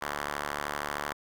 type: ring-modulated tone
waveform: 5% pulse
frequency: 73 Hz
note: D2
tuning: 10 cents flat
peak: -18 dBFS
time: 0.01-1.13 s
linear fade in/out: 10 ms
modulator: 1080 Hz
effects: none